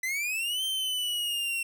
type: linear two-way sweep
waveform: 45% pulse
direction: up then down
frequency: 1994 to 3136 to 2714 Hz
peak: -28 dBFS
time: 0.03-1.63 s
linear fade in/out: 5 ms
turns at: 0.64 s
effects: none